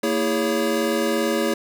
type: tone cluster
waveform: square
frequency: 230.2 / 327.9 / 410.4 / 560 Hz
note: A#3 / E4 / G#4 / C#5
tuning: -22 / -9 / -21 / +18 cents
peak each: -26 dBFS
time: 0.03-1.54 s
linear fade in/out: 5 ms
effects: none